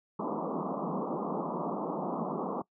pink band-pass noise, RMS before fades -34 dBFS, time 0.19-2.62 s, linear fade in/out 5 ms, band 160 to 1200 Hz, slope 96 dB/octave, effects noise-tail reverb RT60 0.1 s tail -23 dB re dry

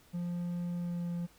triangle tone with pitch glide, 174.61 to 172.8 Hz, F3 to F3, 0 to -18 cents, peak -31 dBFS, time 0.13-1.27 s, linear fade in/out 20 ms, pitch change -18 cents, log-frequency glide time 0.75-1.13 s, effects pink hiss -62 dBFS RMS until 1.38 s

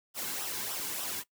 white noise with flanger, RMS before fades -36 dBFS, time 0.14-1.24 s, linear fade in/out 50 ms, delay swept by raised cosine 0.44 to 1.64 ms, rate 3.4 Hz, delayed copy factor -0.6, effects noise-tail reverb RT60 0.1 s tail -19 dB re dry

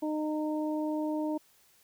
harmonic tone, 306.4 Hz, D#4, 27 cents flat, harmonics 1 / 2 / 3, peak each -30 / -36 / -40 dBFS, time 0.02-1.38 s, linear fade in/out 10 ms, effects white hiss -64 dBFS RMS until 1.83 s

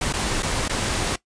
pink noise with dropouts, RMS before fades -24 dBFS, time 0.01-1.16 s, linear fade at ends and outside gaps 5 ms, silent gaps 0.127-0.136 / 0.425-0.429 / 0.682-0.694 s, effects noise-tail reverb RT60 0.1 s tail -18 dB re dry + resampled to 22050 Hz

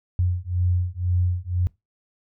sine beating tone pair, 88.5 / 90.5 Hz, F2 / F#2, +23 / -38 cents, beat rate 2 Hz, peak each -23 dBFS, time 0.19-1.67 s, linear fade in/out 0 ms, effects noise-tail reverb RT60 0.2 s tail -22 dB re dry

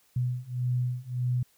sine beating tone pair, 123.47 / 125.17 Hz, B2 / B2, 0 / +24 cents, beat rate 1.7 Hz, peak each -30 / -29 dBFS, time 0.16-1.43 s, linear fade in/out 5 ms, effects white hiss -65 dBFS RMS until 1.57 s

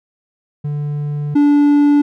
triangle tone pair in turn, 146.83 / 290.1 Hz, D3 / D4, 0 / -21 cents, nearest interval octave, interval 1179 cents, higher second, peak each -16 / -6 dBFS, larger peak second, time 0.64-1.35 / 1.35-2.02 s, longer first, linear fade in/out 10 ms, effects none

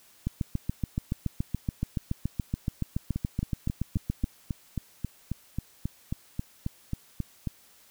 two click trains, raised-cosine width 5 ms, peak -17 / -15 dBFS, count 17 / 29, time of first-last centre 3.16-7.473 / 0.27-4.242 s, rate 3.71 / 7.05 Hz, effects white hiss -58 dBFS RMS until 7.9 s

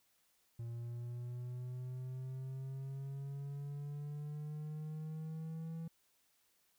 triangle exponential sweep, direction up, 116.54 to 164.81 Hz, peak -39 dBFS, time 0.59-5.88 s, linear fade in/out 5 ms, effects white hiss -75 dBFS RMS until 6.78 s

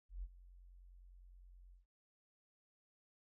sine tone with ADSR envelope, 44.83 Hz, F1, 46 cents sharp, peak -40 dBFS, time 0.09-1.86 s, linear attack 140 ms, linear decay 43 ms, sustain -17 dB, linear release 140 ms, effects none

